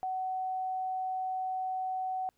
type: tone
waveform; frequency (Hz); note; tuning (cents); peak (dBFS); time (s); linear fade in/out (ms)
sine; 750; F#5; +23; -31; 0.03-2.29; 0
effects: pink hiss -75 dBFS RMS until 2.37 s